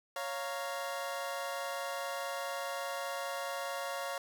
25% pulse chord, Bb minor, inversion first, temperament equal, 554.4 / 698.5 / 932.3 Hz, Db5 / F5 / Bb5, 0 / 0 / 0 cents, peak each -35 / -37 / -40 dBFS, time 0.16-4.18 s, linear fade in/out 2 ms, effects none

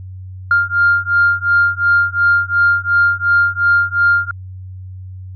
sine beating tone pair, 1400 / 1402.8 Hz, F6 / F6, +4 / +7 cents, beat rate 2.8 Hz, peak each -13 / -13 dBFS, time 0.51-4.31 s, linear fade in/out 2 ms, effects tanh soft clip ceiling -3 dBFS + added 93 Hz sine -28 dBFS peak until 5.35 s

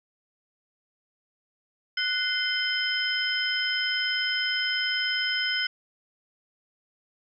sine tone cluster, 1482 / 2081 / 3089 / 5130 Hz, F#6 / C7 / G7 / E8, +2 / -10 / -26 / -48 cents, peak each -29 / -31 / -29 / -31 dBFS, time 1.97-5.67 s, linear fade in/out 5 ms, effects none

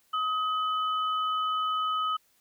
sine tone pair together, 1264 / 3000 Hz, D#6 / F#7, +27 / +23 cents, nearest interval octave + minor third, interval 1496 cents, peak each -26 / -36 dBFS, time 0.13-2.17 s, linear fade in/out 10 ms, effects white hiss -67 dBFS RMS until 2.4 s

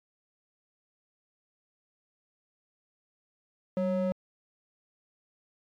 triangle ring-modulated tone, 370 Hz, F#4, in tune, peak -21 dBFS, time 3.77-4.12 s, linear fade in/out 0 ms, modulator 178 Hz, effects AAC 64 kbps

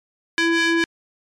sawtooth ring-modulated tone, 668 Hz, E5, 23 cents sharp, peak -9 dBFS, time 0.38-0.84 s, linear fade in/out 0 ms, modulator 1000 Hz, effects low-pass 5000 Hz 12 dB/octave + MP3 96 kbps

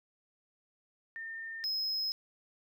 sine / triangle tone pair in turn, 1812 / 5125 Hz, A#6 / E8, -50 / -50 cents, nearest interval octave + tritone, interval 1800 cents, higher second, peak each -39 / -30 dBFS, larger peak second, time 1.16-1.64 / 1.64-2.12 s, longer neither, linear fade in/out 0 ms, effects none

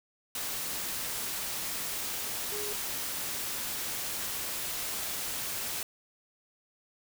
sine tone in noise, 415.3 Hz, G#4, in tune, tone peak -38 dBFS, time 2.52-2.73 s, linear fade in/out 2 ms, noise white, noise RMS -35 dBFS, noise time 0.35-5.83 s, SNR -6 dB, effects none

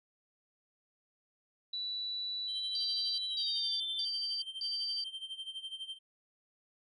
sine tone with pitch glide, 3951 to 3540 Hz, B7 to A7, 0 to +10 cents, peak -35 dBFS, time 1.73-4.05 s, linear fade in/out 5 ms, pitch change -190 cents, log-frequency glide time 3.27-3.72 s
triangle tone with tremolo, 3136 Hz, G7, in tune, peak -36 dBFS, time 2.47-5.99 s, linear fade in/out 50 ms, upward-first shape sine, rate 12 Hz, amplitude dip 80%
sine tone bursts, 4659 Hz, D8, 15 cents flat, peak -34 dBFS, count 4, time 2.75-5.04 s, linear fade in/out 2 ms, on 430 ms, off 190 ms
effects resampled to 24000 Hz

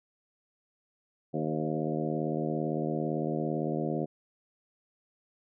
harmonic tone with a mistuned harmonic, 77.78 Hz, D#2, in tune, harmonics 2 / 3 / 4 / 5 / 6 / 7 / 8 / 9, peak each -34 / -35 / -35 / -36 / -41 / -38 / -41 / -40 dBFS, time 1.33-4.06 s, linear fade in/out 20 ms, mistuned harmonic 7, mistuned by -25 cents, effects none

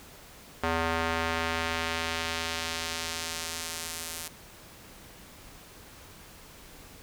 square tone with band-pass filter sweep, 82.41 Hz, E2, in tune, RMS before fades -32 dBFS, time 0.63-4.28 s, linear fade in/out 5 ms, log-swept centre 1200 to 11000 Hz, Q 0.73, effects pink hiss -50 dBFS RMS until 7.02 s

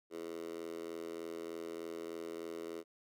10% pulse tone with high-pass filter, 83.3 Hz, E2, 19 cents sharp, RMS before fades -44 dBFS, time 0.1-2.84 s, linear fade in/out 50 ms, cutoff 380 Hz, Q 3.8, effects none

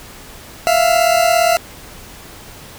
40% pulse tone pair together, 663 / 700.4 Hz, E5 / F5, +10 / +5 cents, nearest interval minor second, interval 95 cents, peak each -13 dBFS, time 0.67-1.57 s, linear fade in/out 0 ms, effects pink hiss -37 dBFS RMS until 2.78 s

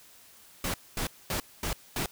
pink noise bursts, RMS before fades -31 dBFS, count 5, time 0.64-2.06 s, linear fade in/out 2 ms, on 100 ms, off 230 ms, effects white hiss -55 dBFS RMS until 2.11 s

